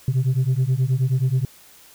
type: beating tone pair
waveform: sine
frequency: 125.4 / 134.8 Hz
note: B2 / C#3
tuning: +27 / -48 cents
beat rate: 9.4 Hz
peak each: -18 dBFS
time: 0.08-1.45 s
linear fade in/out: 2 ms
effects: tanh soft clip ceiling -14 dBFS + white hiss -49 dBFS RMS until 1.94 s